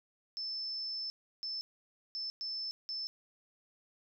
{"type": "tone bursts at uneven times", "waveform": "sine", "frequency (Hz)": 5274, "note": "E8", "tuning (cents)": 0, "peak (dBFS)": -36, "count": 5, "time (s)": [[0.37, 1.1], [1.43, 1.61], [2.15, 2.3], [2.41, 2.71], [2.89, 3.07]], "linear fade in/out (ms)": 0, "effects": []}